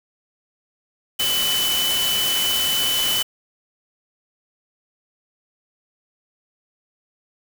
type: tone in noise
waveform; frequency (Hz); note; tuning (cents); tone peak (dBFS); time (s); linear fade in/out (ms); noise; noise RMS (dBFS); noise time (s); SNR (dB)
sine; 3001; F#7; +24; -20; 1.19-3.23; 10; white; -24; 1.19-3.23; +1
effects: none